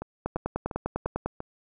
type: two click trains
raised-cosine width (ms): 1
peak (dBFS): -14 / -20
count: 11 / 5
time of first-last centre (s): 0.26-1.26 / 0.02-1.404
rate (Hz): 10 / 2.89
effects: none